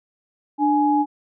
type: tone pair together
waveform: sine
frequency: 295.9 / 836.9 Hz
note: D4 / G#5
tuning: +13 / +13 cents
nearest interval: octave + tritone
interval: 1800 cents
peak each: -18 dBFS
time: 0.58-1.06 s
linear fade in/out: 50 ms
effects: none